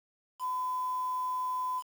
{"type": "tone with quantisation", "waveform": "sine", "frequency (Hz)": 1011, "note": "B5", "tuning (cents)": 40, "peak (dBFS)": -30, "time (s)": [0.39, 1.83], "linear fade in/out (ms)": 50, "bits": 8, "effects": []}